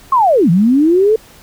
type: linear two-way sweep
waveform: sine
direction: down then up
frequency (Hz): 1108.7 to 158.4 to 450.5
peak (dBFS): -7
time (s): 0.12-1.16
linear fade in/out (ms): 5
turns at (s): 0.5
effects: pink hiss -42 dBFS RMS until 1.42 s